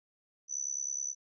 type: tone with amplitude modulation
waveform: sine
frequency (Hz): 5990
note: F#8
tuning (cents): +20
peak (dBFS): -29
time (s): 0.48-1.15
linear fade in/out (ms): 50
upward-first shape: sine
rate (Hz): 69.6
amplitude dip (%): 100
effects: none